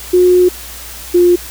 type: tone pair in turn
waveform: sine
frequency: 360.8 / 352.4 Hz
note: F#4 / F4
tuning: -44 / +16 cents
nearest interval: unison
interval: 40 cents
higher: first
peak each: -5 dBFS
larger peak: neither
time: 0.13-0.49 / 1.14-1.36 s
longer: first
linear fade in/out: 10 ms
effects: added 60 Hz sine -34 dBFS peak until 1.5 s + white hiss -30 dBFS RMS until 1.5 s